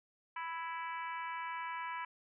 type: harmonic tone with a mistuned harmonic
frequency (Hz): 329.6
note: E4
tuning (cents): 0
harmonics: 3 / 4 / 5 / 6 / 7 / 8 / 9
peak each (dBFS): -40 / -48 / -47 / -51 / -48 / -57 / -58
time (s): 0.36-2.05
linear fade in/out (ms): 5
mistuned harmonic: 5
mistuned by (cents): +15
effects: none